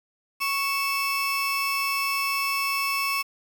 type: tone pair together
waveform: 30% pulse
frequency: 1108.7 / 2637 Hz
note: C#6 / E7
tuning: 0 / 0 cents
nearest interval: octave + minor third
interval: 1500 cents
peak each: -24 dBFS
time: 0.4-3.23 s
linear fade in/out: 20 ms
effects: 8-bit